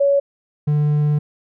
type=tone pair in turn; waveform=sine / triangle; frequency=561 / 148.59 Hz; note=C#5 / D3; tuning=+21 / +21 cents; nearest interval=octave + major seventh; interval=2300 cents; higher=first; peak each=-12 / -12 dBFS; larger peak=neither; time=0-0.2 / 0.67-1.19 s; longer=second; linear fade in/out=10 ms; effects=none